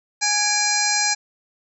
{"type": "harmonic tone with a mistuned harmonic", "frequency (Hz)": 830.6, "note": "G#5", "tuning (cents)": 0, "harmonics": [1, 2, 3, 5, 6, 7, 8, 9], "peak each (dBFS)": [-26, -26, -26, -26, -26, -26, -26, -26], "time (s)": [0.21, 1.15], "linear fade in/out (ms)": 20, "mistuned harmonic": 3, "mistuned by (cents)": -79, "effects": []}